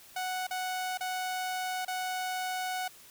sawtooth tone with dropouts, 740 Hz, F#5, in tune, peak -28 dBFS, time 0.16-2.88 s, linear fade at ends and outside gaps 5 ms, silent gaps 0.469-0.508 / 0.975-1.007 / 1.85-1.879 s, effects white hiss -54 dBFS RMS until 3.1 s

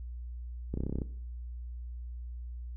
clicks, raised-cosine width 3 ms, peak -21 dBFS, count 10, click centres 0.74 / 0.774 / 0.805 / 0.836 / 0.866 / 0.896 / 0.926 / 0.956 / 0.986 / 1.018 s, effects noise-tail reverb RT60 0.6 s tail -18 dB re dry + added 60 Hz sine -38 dBFS peak until 2.76 s

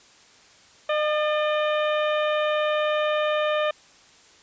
harmonic tone with a mistuned harmonic, 607 Hz, D#5, 43 cents flat, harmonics 1 / 2 / 3 / 4 / 5 / 6, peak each -22 / -28 / -32 / -34 / -36 / -38 dBFS, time 0.89-3.71 s, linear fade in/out 5 ms, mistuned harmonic 3, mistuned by -37 cents, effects white hiss -53 dBFS RMS until 4.42 s + resampled to 16000 Hz

